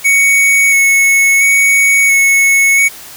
square tone with vibrato, 2217 Hz, C#7, in tune, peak -7 dBFS, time 0.04-2.89 s, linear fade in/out 20 ms, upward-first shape square, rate 0.73 Hz, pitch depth 12 cents each way, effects white hiss -32 dBFS RMS until 3.16 s

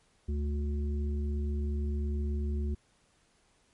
harmonic tone, 72.6 Hz, D2, 19 cents flat, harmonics 1 / 3 / 5, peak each -29 / -39 / -43 dBFS, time 0.28-2.75 s, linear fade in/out 10 ms, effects pink hiss -68 dBFS RMS until 3.73 s + MP3 48 kbps

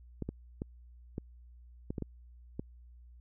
clicks, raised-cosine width 3 ms, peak -23 dBFS, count 8, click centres 0.223 / 0.29 / 0.619 / 1.181 / 1.905 / 1.982 / 2.023 / 2.595 s, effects added 60 Hz sine -52 dBFS peak until 3.2 s

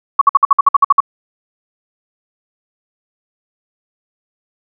sine tone bursts, 1118 Hz, C#6, 14 cents sharp, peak -3 dBFS, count 11, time 0.19-1.004 s, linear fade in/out 5 ms, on 24 ms, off 55 ms, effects none

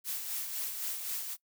blue noise with tremolo, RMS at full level -35 dBFS, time 0.04-1.37 s, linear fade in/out 50 ms, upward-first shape sine, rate 3.9 Hz, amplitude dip 45%, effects noise-tail reverb RT60 0.1 s tail -21 dB re dry

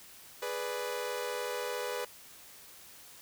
sawtooth chord, G# diminished, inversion none, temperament equal with one note detuned, 416.7 / 493.9 / 587.3 Hz, G#4 / B4 / D5, +6 / 0 / 0 cents, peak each -36 / -32 / -38 dBFS, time 0.42-2.05 s, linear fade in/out 5 ms, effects white hiss -53 dBFS RMS until 3.21 s

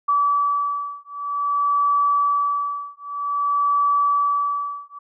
sine beating tone pair, 1150 / 1150.52 Hz, D6 / D6, -37 / -36 cents, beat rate 0.52 Hz, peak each -21 dBFS, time 0.08-4.99 s, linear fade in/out 10 ms, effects none

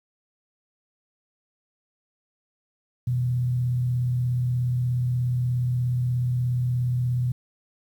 sine tone with frequency modulation, 123.7 Hz, B2, 3 cents sharp, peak -21 dBFS, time 3.07-7.32 s, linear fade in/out 5 ms, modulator 36.8 Hz, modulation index 0.25, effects 9-bit

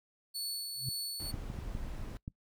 sawtooth tone with tremolo, 4435 Hz, C#8, in tune, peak -32 dBFS, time 0.34-1.32 s, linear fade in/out 20 ms, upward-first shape sine, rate 2 Hz, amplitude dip 35%
sine tone with exponential growth, 129.4 Hz, C3, 19 cents flat, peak -31 dBFS, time 0.75-0.89 s, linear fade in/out 2 ms, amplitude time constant 30 ms
brown noise, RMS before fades -41 dBFS, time 1.2-2.17 s, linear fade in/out 0 ms
clicks, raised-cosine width 5 ms, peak -27 dBFS, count 5, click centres 1.342 / 1.501 / 1.588 / 1.751 / 2.279 s
effects noise-tail reverb RT60 0.1 s tail -21 dB re dry

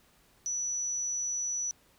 sine tone, 5920 Hz, F#8, in tune, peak -30 dBFS, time 0.46-1.71 s, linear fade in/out 0 ms, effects pink hiss -64 dBFS RMS until 1.98 s

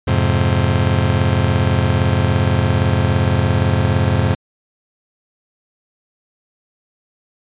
35% pulse chord, F minor, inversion none, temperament just, 87.31 / 104.77 / 130.96 Hz, F2 / Ab2 / C3, 0 / +16 / +2 cents, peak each -16 dBFS, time 0.07-4.35 s, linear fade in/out 10 ms, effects resampled to 8000 Hz

